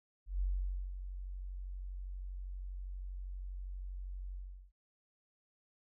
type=tone with ADSR envelope; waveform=sine; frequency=46.25 Hz; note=F#1; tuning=in tune; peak=-30 dBFS; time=0.26-4.72 s; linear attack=150 ms; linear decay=510 ms; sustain=-10 dB; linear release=380 ms; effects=none